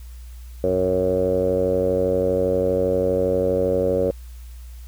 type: tone with low-pass filter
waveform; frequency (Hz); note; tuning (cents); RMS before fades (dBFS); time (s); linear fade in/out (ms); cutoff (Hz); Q
10% pulse; 92.5; F#2; 0; -20; 0.64-4.11; 0; 520; 9.1
effects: added 60 Hz sine -35 dBFS peak until 4.87 s + white hiss -53 dBFS RMS until 4.87 s